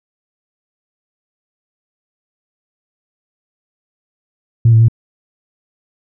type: tone with pitch steps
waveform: sine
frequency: 115.7 / 112.4 / 114.9 Hz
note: A#2 / A2 / A#2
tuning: -13 / +37 / -25 cents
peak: -4 dBFS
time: 4.65-4.884 s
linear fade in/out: 5 ms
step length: 78 ms
effects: tanh soft clip ceiling -1 dBFS